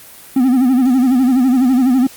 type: tone with vibrato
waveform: triangle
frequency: 255.8 Hz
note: C4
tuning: 39 cents flat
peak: -7 dBFS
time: 0.36-2.07 s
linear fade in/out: 5 ms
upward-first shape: sine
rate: 12 Hz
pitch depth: 99 cents each way
effects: white hiss -38 dBFS RMS until 2.16 s + Opus 32 kbps